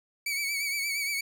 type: tone with vibrato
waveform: sawtooth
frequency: 2265 Hz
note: C#7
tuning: 37 cents sharp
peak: -25 dBFS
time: 0.26-1.21 s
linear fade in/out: 5 ms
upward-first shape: triangle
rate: 8.6 Hz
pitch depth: 63 cents each way
effects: none